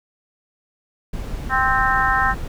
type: noise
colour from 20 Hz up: brown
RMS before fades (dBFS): -27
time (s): 1.13-2.48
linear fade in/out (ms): 5
type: harmonic tone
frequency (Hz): 261.6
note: C4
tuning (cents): 0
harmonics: 3 / 4 / 5 / 6 / 7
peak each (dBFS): -22 / -22 / -22 / -22 / -22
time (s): 1.49-2.35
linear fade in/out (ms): 50
effects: none